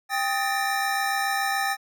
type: tone cluster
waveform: square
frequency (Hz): 790 / 1259 / 1761 / 1828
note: G5 / D#6 / A6 / A#6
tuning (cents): +13 / +20 / +1 / -34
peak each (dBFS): -27 / -32 / -30 / -32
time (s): 0.09-1.77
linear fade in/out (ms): 50
effects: none